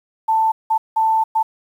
sine tone bursts at uneven times, 886 Hz, A5, 12 cents sharp, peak -13 dBFS, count 4, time 0.28-0.52 / 0.7-0.78 / 0.96-1.24 / 1.35-1.43 s, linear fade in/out 10 ms, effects 8-bit

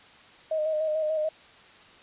sine tone with vibrato, 622 Hz, D#5, 1 cent flat, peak -24 dBFS, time 0.51-1.29 s, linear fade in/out 5 ms, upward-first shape square, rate 6.8 Hz, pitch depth 28 cents each way, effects white hiss -52 dBFS RMS until 2.02 s + resampled to 8000 Hz

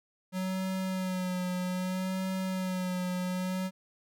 square tone with vibrato, 185 Hz, F#3, in tune, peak -31 dBFS, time 0.32-3.71 s, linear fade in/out 50 ms, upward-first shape sine, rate 0.63 Hz, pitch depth 34 cents each way, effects none

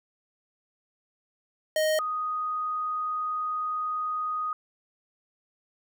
square / sine tone pair in turn, 622.3 / 1244.6 Hz, D#5 / D#6, 0 / 0 cents, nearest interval octave, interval 1200 cents, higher second, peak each -23 / -27 dBFS, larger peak first, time 1.76-1.99 / 1.99-4.53 s, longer second, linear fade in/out 2 ms, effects none

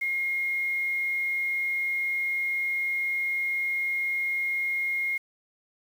sine tone with quantisation, 2142 Hz, C7, 40 cents sharp, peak -25 dBFS, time 0.01-5.18 s, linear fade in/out 10 ms, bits 8, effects none

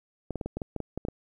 clicks, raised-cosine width 2 ms, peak -19 dBFS, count 11, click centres 0.307 / 0.357 / 0.412 / 0.46 / 0.57 / 0.618 / 0.763 / 0.803 / 0.976 / 1.051 / 1.085 s, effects 10-bit

